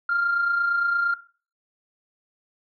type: tone pair together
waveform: sine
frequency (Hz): 1368.2 / 1396.9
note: F6 / F6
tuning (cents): -36 / 0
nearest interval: unison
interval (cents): 36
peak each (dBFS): -29 / -20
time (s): 0.09-1.14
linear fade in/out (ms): 5
effects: noise-tail reverb RT60 0.4 s tail -17 dB re dry + tanh soft clip ceiling -15 dBFS